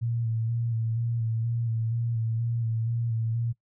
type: tone with vibrato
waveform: sine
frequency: 115 Hz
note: A#2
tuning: 23 cents flat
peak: -25 dBFS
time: 0.01-3.53 s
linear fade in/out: 20 ms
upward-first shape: square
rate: 2.1 Hz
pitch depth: 30 cents each way
effects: noise-tail reverb RT60 0.1 s tail -20 dB re dry